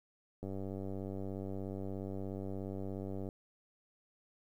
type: click train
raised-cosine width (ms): 2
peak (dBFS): -29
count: 278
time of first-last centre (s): 0.43-3.289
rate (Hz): 96.9
effects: 11-bit